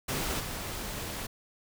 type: noise with level steps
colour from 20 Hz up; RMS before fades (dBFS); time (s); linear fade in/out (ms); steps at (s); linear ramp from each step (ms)
pink; -32 / -37; 0.08-1.27; 10; 0.39; 20
effects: none